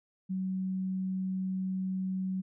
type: tone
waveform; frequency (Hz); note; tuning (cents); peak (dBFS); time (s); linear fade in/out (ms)
sine; 188; F#3; +28; -30; 0.29-2.42; 20
effects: none